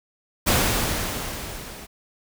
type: noise with level ramp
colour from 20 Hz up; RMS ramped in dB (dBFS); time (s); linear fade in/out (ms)
pink; -18 to -40; 0.46-1.87; 20
effects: none